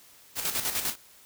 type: noise with tremolo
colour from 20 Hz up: white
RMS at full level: -28 dBFS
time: 0.35-0.96 s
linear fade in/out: 50 ms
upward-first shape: square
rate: 10 Hz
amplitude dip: 55%
effects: white hiss -55 dBFS RMS until 1.25 s

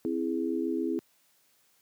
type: chord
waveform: sine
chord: C augmented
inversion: none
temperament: equal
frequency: 261.6 / 329.6 / 415.3 Hz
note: C4 / E4 / G#4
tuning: 0 / 0 / 0 cents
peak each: -32 / -30 / -34 dBFS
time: 0.05-0.99 s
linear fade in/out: 0 ms
effects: white hiss -67 dBFS RMS until 1.81 s + high-pass 100 Hz 12 dB/octave

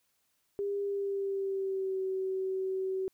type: tone with pitch glide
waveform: sine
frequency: 401.9 to 379.3 Hz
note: G4 to F#4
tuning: +43 to +43 cents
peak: -30 dBFS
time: 0.59-3.08 s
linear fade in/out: 0 ms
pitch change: -100 cents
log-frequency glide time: 0.82-2.01 s
effects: white hiss -75 dBFS RMS until 3.13 s

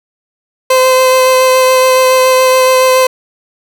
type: tone with vibrato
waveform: 30% pulse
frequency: 516 Hz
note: C5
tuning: 24 cents flat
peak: -3 dBFS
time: 0.7-3.07 s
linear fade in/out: 5 ms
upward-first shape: sine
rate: 7.1 Hz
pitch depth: 11 cents each way
effects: none

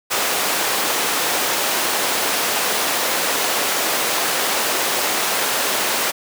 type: high-pass noise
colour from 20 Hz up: pink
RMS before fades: -20 dBFS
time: 0.1-6.12 s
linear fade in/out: 20 ms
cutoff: 460 Hz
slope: 12 dB/octave
effects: none

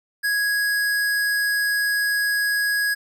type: tone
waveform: square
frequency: 1661.2 Hz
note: G#6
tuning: in tune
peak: -20 dBFS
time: 0.23-2.95 s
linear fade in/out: 20 ms
effects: none

